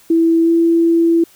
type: tone with pitch glide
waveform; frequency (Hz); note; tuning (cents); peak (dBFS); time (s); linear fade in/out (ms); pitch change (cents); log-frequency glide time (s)
sine; 330 to 334; E4 to E4; +2 to +23; -9; 0.1-1.24; 5; +21; 0.43-0.5
effects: white hiss -48 dBFS RMS until 1.35 s